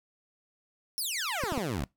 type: exponential sweep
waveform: 15% pulse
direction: down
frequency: 5588 to 60.2 Hz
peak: -24 dBFS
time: 0.98-1.84 s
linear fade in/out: 0 ms
type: clicks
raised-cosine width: 3 ms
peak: -21 dBFS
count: 3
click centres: 1.437 / 1.522 / 1.577 s
effects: noise-tail reverb RT60 0.2 s tail -23 dB re dry